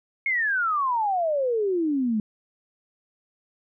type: exponential sweep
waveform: sine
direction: down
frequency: 2196 to 207.7 Hz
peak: -21 dBFS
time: 0.26-2.2 s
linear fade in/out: 2 ms
effects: none